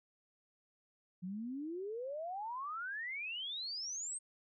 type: exponential sweep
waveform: sine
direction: up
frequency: 174.61 to 8560 Hz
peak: -39 dBFS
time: 1.22-4.19 s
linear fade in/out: 20 ms
effects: none